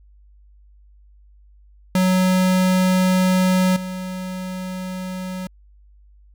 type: tone with level steps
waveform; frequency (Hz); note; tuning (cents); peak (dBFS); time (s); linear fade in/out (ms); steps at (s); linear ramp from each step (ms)
square; 185; F#3; 0; -15 / -27; 1.95-5.47; 2; 3.76; 5
effects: added 50 Hz sine -47 dBFS peak until 6.34 s